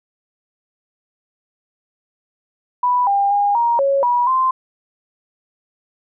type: tone with pitch steps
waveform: sine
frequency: 987 / 800 / 813 / 941 / 552 / 970 / 1041 Hz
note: B5 / G5 / G#5 / A#5 / C#5 / B5 / C6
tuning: -1 / +35 / -37 / +16 / -7 / -31 / -9 cents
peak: -13 dBFS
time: 2.83-4.51 s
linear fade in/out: 5 ms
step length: 240 ms
effects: none